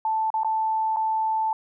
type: tone with dropouts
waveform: sine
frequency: 880 Hz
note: A5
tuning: in tune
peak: -21 dBFS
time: 0.05-1.53 s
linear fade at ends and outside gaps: 2 ms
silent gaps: 0.303-0.34 / 0.434-0.446 / 0.962-0.968 s
effects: none